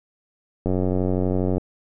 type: click train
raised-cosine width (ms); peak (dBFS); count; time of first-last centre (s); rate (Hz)
2; -10; 86; 0.66-1.581; 92.3
effects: none